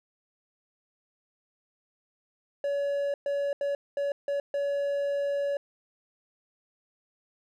triangle tone bursts at uneven times, 566 Hz, C#5, 36 cents sharp, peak -24 dBFS, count 6, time 2.64-3.14 / 3.26-3.53 / 3.61-3.75 / 3.97-4.12 / 4.28-4.4 / 4.54-5.57 s, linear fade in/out 2 ms, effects none

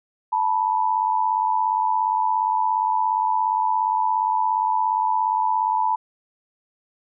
sine tone pair together, 880 / 977.2 Hz, A5 / B5, 0 / -19 cents, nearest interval major second, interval 181 cents, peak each -21 dBFS, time 0.32-5.96 s, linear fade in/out 10 ms, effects none

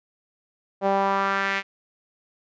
sawtooth tone with band-pass filter sweep, 196 Hz, G3, in tune, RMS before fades -23 dBFS, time 0.81-1.63 s, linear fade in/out 50 ms, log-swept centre 640 to 2200 Hz, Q 2.3, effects resampled to 16000 Hz

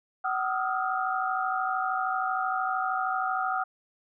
sine tone cluster, 754 / 1228 / 1281 / 1406 Hz, F#5 / D#6 / E6 / F6, +32 / -23 / -50 / +11 cents, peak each -29 / -33 / -33 / -32 dBFS, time 0.24-3.64 s, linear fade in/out 10 ms, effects none

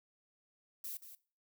violet noise with echo, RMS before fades -43 dBFS, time 0.84-0.97 s, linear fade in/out 2 ms, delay 180 ms, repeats 1, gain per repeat -10 dB, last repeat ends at 1.15 s, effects noise-tail reverb RT60 0.4 s tail -20 dB re dry

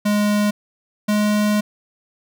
square tone pair in turn, 207.7 / 209.5 Hz, G#3 / G#3, 0 / +15 cents, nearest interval unison, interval 15 cents, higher second, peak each -16 dBFS, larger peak neither, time 0.05-0.51 / 1.08-1.61 s, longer second, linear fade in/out 10 ms, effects none

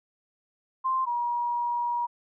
sine tone pair in turn, 1046.5 / 956.4 Hz, C6 / A#5, 0 / +44 cents, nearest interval major second, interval 156 cents, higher first, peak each -23 / -25 dBFS, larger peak first, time 0.84-1.06 / 1.06-2.07 s, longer second, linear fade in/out 20 ms, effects none

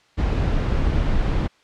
brown noise, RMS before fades -20 dBFS, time 0.17-1.48 s, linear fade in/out 20 ms, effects white hiss -57 dBFS RMS until 1.63 s + low-pass 4000 Hz 12 dB/octave

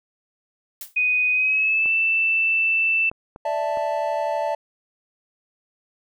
blue noise with exponential decay, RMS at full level -30 dBFS, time 0.81-0.97 s, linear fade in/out 2 ms, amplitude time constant 33 ms
sine tone with pitch glide, 2493 to 2657 Hz, D#7 to E7, +3 to +13 cents, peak -17 dBFS, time 0.96-3.1 s, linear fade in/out 10 ms, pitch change +110 cents, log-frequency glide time 1.32-1.91 s
clicks, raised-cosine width 1 ms, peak -25 dBFS, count 4, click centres 1.859 / 3.115 / 3.361 / 3.773 s
triangle chord, D suspended second, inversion none, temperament equal, 587.3 / 659.3 / 880 Hz, D5 / E5 / A5, 0 / 0 / 0 cents, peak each -24 dBFS, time 3.45-4.55 s, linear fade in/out 5 ms
effects none

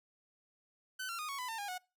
sawtooth tone with pitch steps, 1517 / 1367.2 / 1232.2 / 1110.5 / 1000.8 / 902 / 812.9 / 732.7 Hz, F#6 / F6 / D#6 / C#6 / B5 / A5 / G#5 / F#5, +43 / -37 / -17 / +3 / +23 / +43 / -37 / -17 cents, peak -35 dBFS, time 0.99-1.782 s, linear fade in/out 10 ms, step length 99 ms, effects noise-tail reverb RT60 0.3 s tail -24 dB re dry

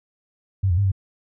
sine tone with pitch steps, 96.5 / 86.3 / 100.1 / 96.1 Hz, G2 / F2 / G2 / G2, -27 / -20 / +37 / -34 cents, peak -16 dBFS, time 0.63-0.918 s, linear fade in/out 10 ms, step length 72 ms, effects none

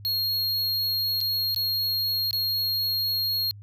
square tone with dropouts, 4276 Hz, C8, 37 cents sharp, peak -24 dBFS, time 0.05-3.51 s, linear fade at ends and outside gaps 0 ms, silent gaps 1.205-1.212 / 1.546-1.562 / 2.309-2.33 s, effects added 102 Hz sine -41 dBFS peak until 3.62 s

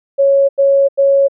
sine tone bursts, 553 Hz, C#5, 4 cents flat, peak -7 dBFS, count 3, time 0.18-1.284 s, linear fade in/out 20 ms, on 310 ms, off 87 ms, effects none

